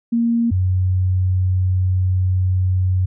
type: tone pair in turn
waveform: sine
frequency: 233.1 / 92.51 Hz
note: A#3 / F#2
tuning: 0 / 0 cents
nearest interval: octave + major third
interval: 1600 cents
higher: first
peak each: -14 dBFS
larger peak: neither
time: 0.12-0.51 / 0.51-3.06 s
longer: second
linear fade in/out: 10 ms
effects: none